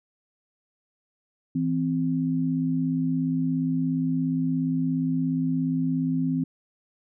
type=tone pair together; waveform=sine; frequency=163.4 / 260.5 Hz; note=E3 / C4; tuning=-15 / -7 cents; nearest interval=minor sixth; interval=808 cents; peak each=-26 / -24 dBFS; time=1.55-6.44 s; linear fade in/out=5 ms; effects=none